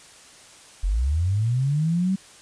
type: linear sweep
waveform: sine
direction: up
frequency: 41 to 194.9 Hz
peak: -19 dBFS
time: 0.83-2.16 s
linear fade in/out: 10 ms
effects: white hiss -48 dBFS RMS until 2.41 s + resampled to 22050 Hz